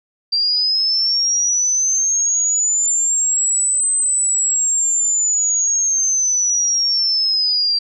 sine linear two-way sweep, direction up then down, 4699 to 8200 to 4699 Hz, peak -14 dBFS, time 0.32-7.79 s, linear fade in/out 10 ms, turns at 3.92 s, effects none

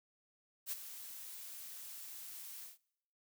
blue noise with ADSR envelope, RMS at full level -38 dBFS, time 0.66-2.78 s, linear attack 56 ms, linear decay 30 ms, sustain -11 dB, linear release 150 ms, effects noise-tail reverb RT60 0.8 s tail -24 dB re dry

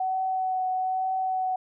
sine tone with vibrato, 750 Hz, F#5, 23 cents sharp, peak -24 dBFS, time 0-1.56 s, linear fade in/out 5 ms, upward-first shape triangle, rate 1.1 Hz, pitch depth 16 cents each way, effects none

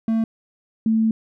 triangle / sine tone pair in turn, 224.2 / 222.1 Hz, A3 / A3, +33 / +16 cents, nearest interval unison, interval 17 cents, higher first, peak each -15 dBFS, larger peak neither, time 0.08-0.24 / 0.86-1.11 s, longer second, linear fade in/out 2 ms, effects none

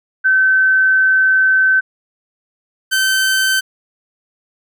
sine / sawtooth tone pair in turn, 1534 / 1541.4 Hz, G6 / G6, -38 / -30 cents, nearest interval unison, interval 8 cents, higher second, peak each -9 dBFS, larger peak neither, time 0.24-1.81 / 2.91-3.61 s, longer first, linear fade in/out 20 ms, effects none

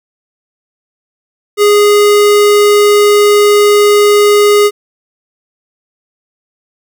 square tone, 413.2 Hz, G#4, 9 cents flat, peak -5 dBFS, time 1.57-4.71 s, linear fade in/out 50 ms, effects none

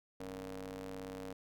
sawtooth ring-modulated tone, 97.3 Hz, G2, 12 cents flat, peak -36 dBFS, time 0.2-1.33 s, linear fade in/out 5 ms, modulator 370 Hz, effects none

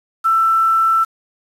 sine tone with quantisation, 1332 Hz, E6, 18 cents sharp, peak -11 dBFS, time 0.24-1.05 s, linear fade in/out 20 ms, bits 6, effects resampled to 32000 Hz

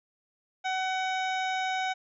harmonic tone, 752 Hz, F#5, 28 cents sharp, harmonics 1 / 2 / 3 / 4 / 5 / 7 / 8 / 9, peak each -29 / -35 / -36 / -43 / -40 / -50 / -52 / -51 dBFS, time 0.64-1.94 s, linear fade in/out 20 ms, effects none

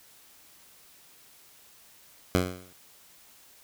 10% pulse tone with exponential decay, 91.1 Hz, F#2, 26 cents flat, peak -11 dBFS, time 2.35-2.73 s, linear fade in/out 0 ms, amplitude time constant 82 ms, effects white hiss -56 dBFS RMS until 3.63 s

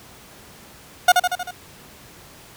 30% pulse tone with echo, 721 Hz, F#5, 45 cents flat, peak -6 dBFS, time 1.08-1.12 s, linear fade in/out 5 ms, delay 78 ms, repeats 5, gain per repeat -4 dB, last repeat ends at 1.51 s, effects pink hiss -45 dBFS RMS until 2.56 s + high-pass 60 Hz 12 dB/octave

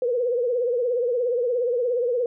sine tone with vibrato, 486.9 Hz, B4, 25 cents flat, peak -20 dBFS, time 0.02-2.26 s, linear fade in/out 2 ms, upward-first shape triangle, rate 17 Hz, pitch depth 110 cents each way, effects none

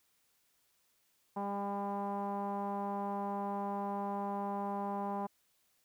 sawtooth tone with low-pass filter, 200.5 Hz, G3, 39 cents sharp, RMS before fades -37 dBFS, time 1.36-5.27 s, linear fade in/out 10 ms, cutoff 900 Hz, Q 10, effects white hiss -74 dBFS RMS until 5.84 s

